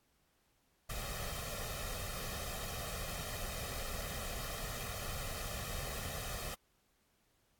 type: noise with comb filter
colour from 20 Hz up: pink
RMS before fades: -41 dBFS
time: 0.89-6.55 s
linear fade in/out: 10 ms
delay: 1.6 ms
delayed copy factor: +0.75
effects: pink hiss -75 dBFS RMS until 7.59 s + AAC 64 kbps